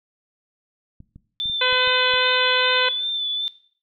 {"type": "clicks", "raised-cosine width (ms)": 5, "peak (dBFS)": -30, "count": 7, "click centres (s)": [1.004, 1.16, 1.457, 1.498, 1.727, 1.875, 2.139]}
{"type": "tone with vibrato", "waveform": "sine", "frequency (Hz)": 3520, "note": "A7", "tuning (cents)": 0, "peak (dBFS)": -22, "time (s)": [1.4, 3.48], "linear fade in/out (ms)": 0, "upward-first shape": "sine", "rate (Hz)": 2.5, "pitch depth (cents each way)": 32}
{"type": "harmonic tone", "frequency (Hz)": 506, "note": "B4", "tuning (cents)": 42, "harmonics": [1, 2, 3, 4, 5, 6, 7, 8], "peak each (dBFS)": [-25, -26, -23, -27, -24, -26, -35, -29], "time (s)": [1.61, 2.89], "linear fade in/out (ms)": 5}
{"effects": ["noise-tail reverb RT60 0.5 s tail -17 dB re dry"]}